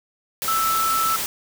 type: tone in noise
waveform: sine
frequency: 1318.5 Hz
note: E6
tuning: in tune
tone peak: -19 dBFS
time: 0.48-1.16 s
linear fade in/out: 0 ms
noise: white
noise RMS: -26 dBFS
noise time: 0.42-1.26 s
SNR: +4 dB
effects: none